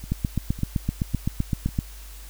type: two click trains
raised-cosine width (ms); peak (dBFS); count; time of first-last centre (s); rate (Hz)
5; -24 / -10; 4 / 14; 0.04-1.688 / 0.12-1.789; 1.82 / 7.79
effects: added 50 Hz sine -39 dBFS peak until 2.29 s + white hiss -47 dBFS RMS until 2.29 s